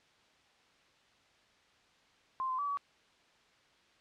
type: tone with pitch steps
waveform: sine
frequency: 1047 / 1031 / 1149 / 1137 Hz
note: C6 / C6 / D6 / C#6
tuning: +1 / -26 / -38 / +44 cents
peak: -32 dBFS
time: 2.4-2.772 s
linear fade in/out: 0 ms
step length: 93 ms
effects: white hiss -66 dBFS RMS until 4 s + low-pass 4000 Hz 12 dB/octave